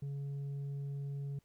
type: tone with tanh clipping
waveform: triangle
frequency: 140.4 Hz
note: C#3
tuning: 22 cents sharp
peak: -38 dBFS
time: 0.02-1.39 s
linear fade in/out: 5 ms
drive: 8 dB
effects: pink hiss -75 dBFS RMS until 1.44 s